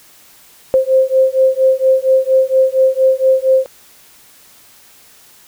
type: beating tone pair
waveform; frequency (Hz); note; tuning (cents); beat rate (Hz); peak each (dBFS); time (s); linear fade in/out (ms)
sine; 523.3 / 527.6; C5 / C5; 0 / +14; 4.3; -12 / -12; 0.74-3.66; 0
effects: white hiss -45 dBFS RMS until 5.47 s